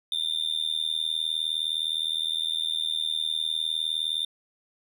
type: tone with amplitude modulation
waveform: triangle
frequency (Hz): 3590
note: A7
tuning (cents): +34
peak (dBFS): -20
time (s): 0.12-4.25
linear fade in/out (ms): 2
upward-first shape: sine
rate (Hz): 79.6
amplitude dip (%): 100
effects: none